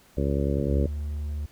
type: harmonic tone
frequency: 70 Hz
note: C#2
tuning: 18 cents sharp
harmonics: 1 / 2 / 3 / 4 / 5 / 6 / 7 / 8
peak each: -26 / -29 / -31 / -32 / -33 / -34 / -34 / -35 dBFS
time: 0.17-0.87 s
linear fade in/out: 5 ms
type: tone with pitch glide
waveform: triangle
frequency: 73.42 to 74.02 Hz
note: D2 to D2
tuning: 0 to +14 cents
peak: -26 dBFS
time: 0.58-1.46 s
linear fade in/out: 5 ms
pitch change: +14 cents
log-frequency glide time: 0.68-1.1 s
effects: pink hiss -57 dBFS RMS until 1.51 s